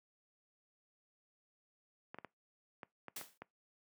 clicks, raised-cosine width 0.5 ms, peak -31 dBFS, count 7, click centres 2.145 / 2.186 / 2.247 / 2.832 / 3.083 / 3.213 / 3.42 s
white noise with exponential decay, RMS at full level -41 dBFS, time 3.16-3.38 s, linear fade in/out 5 ms, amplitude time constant 47 ms
effects noise-tail reverb RT60 0.2 s tail -23 dB re dry + high-pass 150 Hz 12 dB/octave

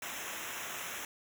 pink noise with comb filter, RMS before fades -41 dBFS, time 0.02-1.05 s, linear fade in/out 2 ms, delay 0.22 ms, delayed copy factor -1, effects none

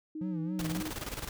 sine tone, 311.1 Hz, D#4, in tune, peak -36 dBFS, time 0.15-0.9 s, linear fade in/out 5 ms
triangle tone with vibrato, 174.61 Hz, F3, in tune, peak -31 dBFS, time 0.21-0.81 s, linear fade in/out 5 ms, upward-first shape sine, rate 3.7 Hz, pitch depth 120 cents each way
pink noise with tremolo, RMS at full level -37 dBFS, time 0.59-1.29 s, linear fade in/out 2 ms, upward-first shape square, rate 19 Hz, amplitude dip 65%
effects none

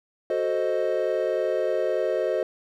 triangle chord, F# diminished seventh, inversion none, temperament equal, 370 / 440 / 523.3 / 622.3 Hz, F#4 / A4 / C5 / Eb5, 0 / 0 / 0 / 0 cents, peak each -27 / -27 / -25 / -25 dBFS, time 0.3-2.43 s, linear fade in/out 2 ms, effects none

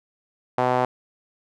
sawtooth tone with band-pass filter, 125.8 Hz, B2, 32 cents sharp, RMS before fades -21 dBFS, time 0.58-0.85 s, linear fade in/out 2 ms, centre 780 Hz, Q 2.1, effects none

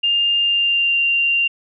sine tone with pitch glide, 2807 to 2776 Hz, F7 to F7, +8 to -11 cents, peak -14 dBFS, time 0.03-1.48 s, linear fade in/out 10 ms, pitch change -19 cents, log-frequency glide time 0.39-1.02 s, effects none

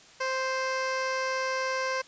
15% pulse tone, 523.3 Hz, C5, in tune, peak -21 dBFS, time 0.2-2.02 s, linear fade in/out 10 ms, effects white hiss -53 dBFS RMS until 2.07 s + resampled to 16000 Hz

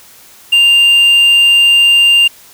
triangle tone with quantisation, 2794 Hz, F7, in tune, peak -3 dBFS, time 0.52-2.28 s, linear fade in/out 10 ms, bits 5, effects white hiss -40 dBFS RMS until 2.53 s

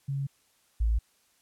sine tone pair in turn, 138.4 / 55.51 Hz, C#3 / A1, -2 / +16 cents, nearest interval octave + major third, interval 1582 cents, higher first, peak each -28 / -22 dBFS, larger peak second, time 0.08-0.27 / 0.8-0.99 s, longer neither, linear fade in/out 10 ms, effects white hiss -67 dBFS RMS until 1.41 s + low-pass 12000 Hz 12 dB/octave

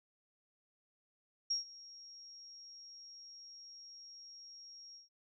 sine tone with ADSR envelope, 5588 Hz, F8, in tune, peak -30 dBFS, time 1.5-5.09 s, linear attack 10 ms, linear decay 130 ms, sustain -21 dB, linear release 140 ms, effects none

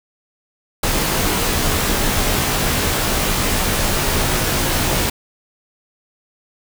pink noise with comb filter, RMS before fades -18 dBFS, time 0.83-5.1 s, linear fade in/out 5 ms, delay 18 ms, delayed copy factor -0.65, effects none

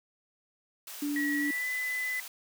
white high-pass noise, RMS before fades -43 dBFS, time 0.87-2.28 s, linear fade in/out 2 ms, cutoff 640 Hz, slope 12 dB/octave
sine tone, 290.6 Hz, D4, 18 cents flat, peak -29 dBFS, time 1.02-1.51 s, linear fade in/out 5 ms
sine tone with pitch glide, 1920 to 2007 Hz, B6 to B6, -49 to +27 cents, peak -30 dBFS, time 1.16-2.2 s, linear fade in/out 2 ms, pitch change +76 cents, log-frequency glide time 1.37-1.67 s
effects none

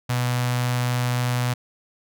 sawtooth tone with notch filter, 123.47 Hz, B2, in tune, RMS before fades -23 dBFS, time 0.09-1.54 s, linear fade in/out 10 ms, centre 340 Hz, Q 0.75, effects none

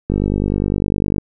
click train, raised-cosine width 3 ms, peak -5 dBFS, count 55, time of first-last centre 0.1-1.182 s, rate 49.9 Hz, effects none

